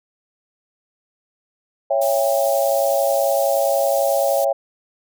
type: chord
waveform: sine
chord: C# diminished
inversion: none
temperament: just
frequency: 554.4 / 665.2 / 798.3 Hz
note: C#5 / E5 / G5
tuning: 0 / +16 / +31 cents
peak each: -18 / -20 / -23 dBFS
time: 1.9-4.53 s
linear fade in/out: 10 ms
type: high-pass noise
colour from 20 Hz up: white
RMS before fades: -30 dBFS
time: 2.01-4.45 s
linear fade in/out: 10 ms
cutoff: 4800 Hz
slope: 12 dB/octave
effects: none